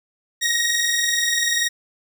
15% pulse tone pair together, 1864.7 / 1885.3 Hz, A#6 / A#6, 0 / +19 cents, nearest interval unison, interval 19 cents, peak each -17 / -14 dBFS, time 0.41-1.69 s, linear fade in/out 20 ms, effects none

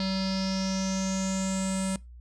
square tone with low-pass filter sweep, 190.8 Hz, G3, 47 cents flat, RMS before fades -29 dBFS, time 0-1.96 s, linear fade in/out 2 ms, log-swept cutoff 4500 to 8700 Hz, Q 7, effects noise-tail reverb RT60 0.2 s tail -21 dB re dry + added 60 Hz sine -44 dBFS peak until 2.2 s

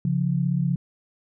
sine tone pair together, 138.47 / 174.61 Hz, C#3 / F3, -2 / 0 cents, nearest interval major third, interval 402 cents, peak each -23 dBFS, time 0.05-0.76 s, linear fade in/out 2 ms, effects none

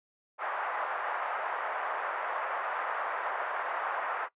white band-pass noise, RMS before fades -34 dBFS, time 0.38-4.29 s, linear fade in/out 50 ms, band 600 to 1500 Hz, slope 24 dB/octave, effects noise-tail reverb RT60 0.1 s tail -19 dB re dry + resampled to 8000 Hz

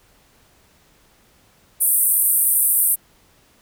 white band-pass noise, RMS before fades -17 dBFS, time 1.8-2.96 s, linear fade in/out 20 ms, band 8600 to 15000 Hz, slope 96 dB/octave, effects pink hiss -56 dBFS RMS until 3.61 s

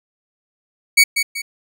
sawtooth tone with echo, 2244 Hz, C#7, 21 cents sharp, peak -4 dBFS, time 0.97-1.04 s, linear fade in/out 10 ms, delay 190 ms, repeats 2, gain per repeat -8 dB, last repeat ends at 1.42 s, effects none

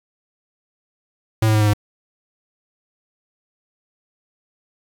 square tone with pitch steps, 110.5 / 108.79 / 107.11 / 105.45 / 103.82 Hz, A2 / A2 / A2 / G#2 / G#2, +8 / -19 / -46 / +27 / 0 cents, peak -14 dBFS, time 1.42-1.735 s, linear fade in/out 5 ms, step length 63 ms, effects 7-bit

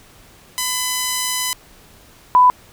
5% pulse / sine tone pair in turn, 1006 / 996.7 Hz, B5 / B5, +32 / +16 cents, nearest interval unison, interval 16 cents, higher first, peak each -7 dBFS, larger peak neither, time 0.58-1.53 / 2.35-2.5 s, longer first, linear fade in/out 0 ms, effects pink hiss -47 dBFS RMS until 2.72 s

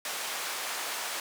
pink band-pass noise, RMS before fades -35 dBFS, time 0.05-1.2 s, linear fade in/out 2 ms, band 780 to 14000 Hz, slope 12 dB/octave, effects none

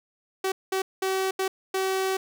sawtooth tone bursts at uneven times, 381.1 Hz, G4, 49 cents flat, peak -20 dBFS, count 5, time 0.44-0.52 / 0.72-0.82 / 1.02-1.31 / 1.39-1.48 / 1.74-2.17 s, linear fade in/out 5 ms, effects none

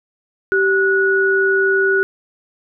sine tone pair together, 387.8 / 1464 Hz, G4 / F#6, -19 / -19 cents, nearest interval octave + major seventh, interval 2300 cents, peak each -15 dBFS, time 0.52-2.03 s, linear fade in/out 0 ms, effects none

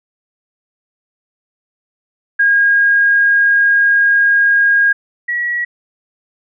sine tone pair in turn, 1629 / 1923.1 Hz, G#6 / B6, -34 / -47 cents, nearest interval minor third, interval 287 cents, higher second, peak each -8 / -15 dBFS, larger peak first, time 2.39-4.93 / 5.28-5.65 s, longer first, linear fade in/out 10 ms, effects none

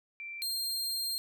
sine / sawtooth tone pair in turn, 2349 / 4195 Hz, D7 / C8, 0 / +4 cents, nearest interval minor seventh, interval 1004 cents, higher second, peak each -39 / -29 dBFS, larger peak second, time 0.2-0.42 / 0.42-1.18 s, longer second, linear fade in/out 0 ms, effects none

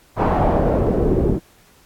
pink noise with low-pass filter sweep, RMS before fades -17 dBFS, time 0.16-1.4 s, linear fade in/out 50 ms, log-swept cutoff 980 to 320 Hz, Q 2.1, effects pink hiss -53 dBFS RMS until 1.85 s + AAC 64 kbps

